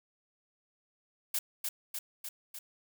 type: noise with echo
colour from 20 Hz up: blue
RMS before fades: -32 dBFS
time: 1.34-1.39 s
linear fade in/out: 5 ms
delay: 300 ms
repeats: 4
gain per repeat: -3 dB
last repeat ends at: 2.59 s
effects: none